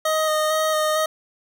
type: tone with vibrato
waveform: 25% pulse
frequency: 622.3 Hz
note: D#5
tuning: in tune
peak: -15 dBFS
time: 0.05-1.06 s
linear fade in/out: 5 ms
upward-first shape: square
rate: 2.2 Hz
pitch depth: 14 cents each way
effects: none